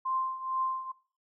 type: tone with tremolo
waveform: sine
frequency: 1046.5 Hz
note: C6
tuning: in tune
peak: -26 dBFS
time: 0.05-0.92 s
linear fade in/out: 10 ms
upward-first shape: triangle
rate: 2.2 Hz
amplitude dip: 80%
effects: noise-tail reverb RT60 0.4 s tail -18 dB re dry